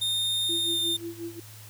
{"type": "tone with pitch glide", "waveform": "45% pulse", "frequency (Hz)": [3656, 3620], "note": ["A#7", "A7"], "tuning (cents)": [-34, 48], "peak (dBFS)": -24, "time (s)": [0.01, 0.97], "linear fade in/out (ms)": 10, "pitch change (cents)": -18, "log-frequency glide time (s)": [0.64, 0.79]}
{"type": "tone with tremolo", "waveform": "sine", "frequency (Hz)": 337.7, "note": "E4", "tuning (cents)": 42, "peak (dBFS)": -31, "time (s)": [0.49, 1.4], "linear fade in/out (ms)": 5, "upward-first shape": "sine", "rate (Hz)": 5.6, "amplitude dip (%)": 85}
{"effects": ["added 107 Hz sine -46 dBFS peak until 1.69 s", "white hiss -49 dBFS RMS until 1.69 s"]}